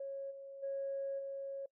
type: tone with level steps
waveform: sine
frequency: 549 Hz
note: C#5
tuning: 17 cents flat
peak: -39 / -46 / -35 / -39 dBFS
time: 0-1.66 s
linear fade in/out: 5 ms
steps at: 0.3 / 0.62 / 1.18 s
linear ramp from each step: 20 ms
effects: noise-tail reverb RT60 0.1 s tail -23 dB re dry + tanh soft clip ceiling -31 dBFS